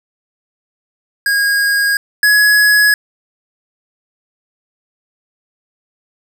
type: tone pair in turn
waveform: square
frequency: 1635 / 1682.9 Hz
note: G#6 / G#6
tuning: -28 / +22 cents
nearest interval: unison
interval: 50 cents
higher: second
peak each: -12 / -8 dBFS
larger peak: second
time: 1.26-1.97 / 2.23-2.94 s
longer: neither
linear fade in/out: 2 ms
effects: none